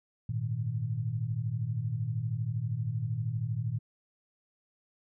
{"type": "chord", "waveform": "sine", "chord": "Ab suspended second", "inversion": "none", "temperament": "equal", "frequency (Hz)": [103.83, 116.54, 155.56], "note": ["Ab2", "Bb2", "Eb3"], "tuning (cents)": [0, 0, 0], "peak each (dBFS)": [-37, -31, -37], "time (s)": [0.29, 3.79], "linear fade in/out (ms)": 5, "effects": []}